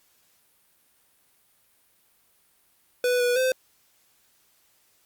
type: tone with pitch steps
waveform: square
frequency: 494.5 / 488.3 / 516 Hz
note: B4 / B4 / C5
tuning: +2 / -20 / -24 cents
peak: -21 dBFS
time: 3.04-3.52 s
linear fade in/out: 2 ms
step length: 160 ms
effects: white hiss -64 dBFS RMS until 5.05 s + Opus 48 kbps